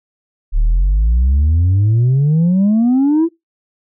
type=exponential sweep; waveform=sine; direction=up; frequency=35.21 to 340.6 Hz; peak=-7 dBFS; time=0.52-3.29 s; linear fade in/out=50 ms; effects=noise-tail reverb RT60 0.2 s tail -23 dB re dry + tanh soft clip ceiling -8 dBFS